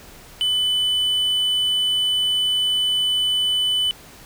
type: tone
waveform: triangle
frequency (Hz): 3000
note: F#7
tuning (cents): +23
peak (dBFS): -16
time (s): 0.41-3.91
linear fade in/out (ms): 0
effects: pink hiss -44 dBFS RMS until 4.25 s